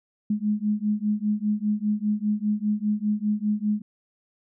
sine beating tone pair, 207.7 / 212.7 Hz, G#3 / G#3, 0 / +42 cents, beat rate 5 Hz, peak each -25 dBFS, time 0.3-3.82 s, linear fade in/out 5 ms, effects none

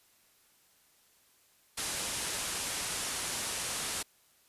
white low-pass noise, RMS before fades -36 dBFS, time 1.77-4.03 s, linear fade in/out 10 ms, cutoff 11000 Hz, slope 48 dB/octave, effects white hiss -66 dBFS RMS until 4.48 s + resampled to 32000 Hz

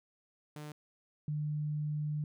sawtooth / sine tone pair in turn, 150 / 150 Hz, D3 / D3, +37 / +37 cents, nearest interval unison, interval 0 cents, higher neither, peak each -39 / -32 dBFS, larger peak second, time 0.56-0.72 / 1.28-2.24 s, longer second, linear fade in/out 2 ms, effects none

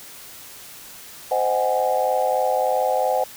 sine chord, Ab dominant seventh, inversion first, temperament just, 519.1 / 623 / 747.5 / 830.6 Hz, C5 / Eb5 / Gb5 / Ab5, -14 / +2 / +17 / 0 cents, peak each -22 / -24 / -22 / -25 dBFS, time 1.31-3.24 s, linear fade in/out 5 ms, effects tanh soft clip ceiling -7 dBFS + white hiss -41 dBFS RMS until 3.36 s

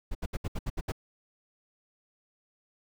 brown noise bursts, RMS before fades -31 dBFS, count 8, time 0.11-0.921 s, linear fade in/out 10 ms, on 41 ms, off 69 ms, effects none

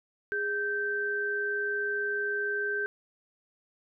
sine tone pair together, 412.3 / 1556.6 Hz, G#4 / G6, -13 / -13 cents, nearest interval octave + major seventh, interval 2300 cents, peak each -33 / -29 dBFS, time 0.32-2.86 s, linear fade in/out 0 ms, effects none

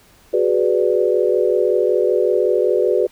sine chord, G# half-diminished seventh, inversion third, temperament equal, 370 / 415.3 / 493.9 / 587.3 Hz, F#4 / G#4 / B4 / D5, 0 / 0 / 0 / 0 cents, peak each -18 / -19 / -18 / -22 dBFS, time 0.33-3.07 s, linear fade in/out 10 ms, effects pink hiss -51 dBFS RMS until 3.11 s

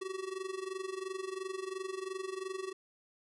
square tone with amplitude modulation, 379.4 Hz, F#4, 43 cents sharp, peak -35 dBFS, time 0.01-2.73 s, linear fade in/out 10 ms, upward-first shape sine, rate 22.9 Hz, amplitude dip 80%, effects resampled to 24000 Hz

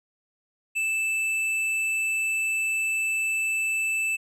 sine tone with hard clipping, 2638 Hz, E7, 1 cent sharp, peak -25 dBFS, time 0.75-4.17 s, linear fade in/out 20 ms, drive 10 dB, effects low-pass 12000 Hz 12 dB/octave

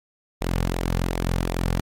sawtooth tone with flanger, 43.65 Hz, F1, in tune, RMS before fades -24 dBFS, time 0.41-1.8 s, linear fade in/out 0 ms, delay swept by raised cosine 0.64 to 3.14 ms, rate 2.7 Hz, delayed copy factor -0.5, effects MP3 64 kbps

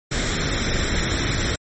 pink noise with comb filter, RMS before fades -22 dBFS, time 0.11-1.56 s, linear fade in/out 10 ms, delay 0.54 ms, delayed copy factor +0.55, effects low-pass 10000 Hz 12 dB/octave + MP3 32 kbps

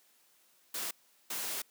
white noise bursts at uneven times, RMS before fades -37 dBFS, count 2, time 0.74-0.91 / 1.3-1.62 s, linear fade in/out 5 ms, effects white hiss -67 dBFS RMS until 1.7 s + high-pass 200 Hz 12 dB/octave

